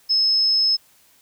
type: tone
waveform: sine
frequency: 5190 Hz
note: E8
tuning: 28 cents flat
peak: -15 dBFS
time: 0.09-0.77 s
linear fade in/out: 20 ms
effects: white hiss -56 dBFS RMS until 1.21 s